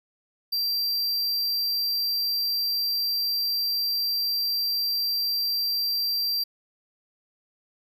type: tone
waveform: square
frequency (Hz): 4714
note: D8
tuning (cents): +6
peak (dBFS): -24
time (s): 0.52-6.44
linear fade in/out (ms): 10
effects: none